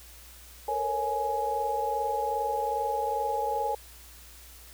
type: tone cluster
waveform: sine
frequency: 450.5 / 473 / 550 / 836 Hz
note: A4 / A#4 / C#5 / G#5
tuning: +41 / +25 / -14 / +11 cents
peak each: -36 / -35 / -34 / -28 dBFS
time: 0.68-3.75 s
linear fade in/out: 5 ms
effects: added 60 Hz sine -51 dBFS peak until 4.73 s + white hiss -51 dBFS RMS until 4.73 s